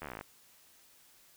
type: slowing click train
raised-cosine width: 0.5 ms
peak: -26 dBFS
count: 13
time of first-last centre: 0.02-0.211 s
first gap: 12 ms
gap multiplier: 1.05
effects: white hiss -62 dBFS RMS until 1.36 s